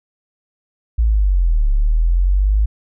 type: linear two-way sweep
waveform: sine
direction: down then up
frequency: 57.7 to 34.65 to 53.5 Hz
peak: -11 dBFS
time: 0.98-2.66 s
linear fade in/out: 10 ms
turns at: 1.7 s
effects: none